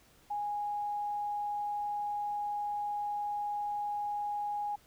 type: tone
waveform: sine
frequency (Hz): 826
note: G#5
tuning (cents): -10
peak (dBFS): -32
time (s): 0.3-4.76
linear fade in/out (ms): 10
effects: pink hiss -63 dBFS RMS until 4.86 s

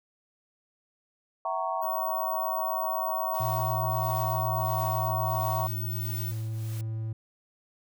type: chord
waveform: sine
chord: F# dominant seventh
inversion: third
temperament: equal with one note detuned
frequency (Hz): 659.3 / 755.5 / 932.3 / 1108.7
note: E5 / F#5 / A#5 / C#6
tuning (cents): 0 / +36 / 0 / 0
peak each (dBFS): -33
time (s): 1.45-5.67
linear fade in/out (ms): 2
type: tone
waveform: sine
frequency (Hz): 15804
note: B9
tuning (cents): 0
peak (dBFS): -36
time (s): 1.81-6.32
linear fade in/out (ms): 20
type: noise with tremolo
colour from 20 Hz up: white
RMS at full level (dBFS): -45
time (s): 3.34-6.81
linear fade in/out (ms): 2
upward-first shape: triangle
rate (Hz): 1.5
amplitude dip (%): 80
type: tone with pitch glide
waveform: triangle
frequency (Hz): 114 to 110.95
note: A#2 to A2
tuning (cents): -38 to +15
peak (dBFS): -28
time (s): 3.4-7.13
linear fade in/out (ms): 5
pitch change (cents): -47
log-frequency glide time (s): 4.11-5.41
effects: none

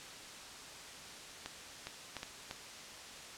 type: clicks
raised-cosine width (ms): 0.2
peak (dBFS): -23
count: 5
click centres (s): 1.46 / 1.87 / 2.167 / 2.231 / 2.511
effects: white hiss -49 dBFS RMS until 3.37 s + low-pass 7000 Hz 12 dB/octave

